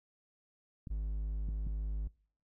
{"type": "clicks", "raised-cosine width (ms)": 5, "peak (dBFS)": -31, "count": 3, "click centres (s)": [0.872, 1.488, 1.669]}
{"type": "tone", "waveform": "triangle", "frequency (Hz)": 51.91, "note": "G#1", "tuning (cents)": 0, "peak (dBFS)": -31, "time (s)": [0.9, 2.08], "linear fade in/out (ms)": 10}
{"effects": ["noise-tail reverb RT60 0.5 s tail -24 dB re dry"]}